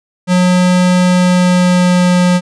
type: tone with pitch glide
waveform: square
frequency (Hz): 180.9 to 179.24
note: F#3 to F3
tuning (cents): -39 to +45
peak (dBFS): -8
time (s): 0.27-2.41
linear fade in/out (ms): 50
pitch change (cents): -16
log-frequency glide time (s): 1.03-2.19
effects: resampled to 22050 Hz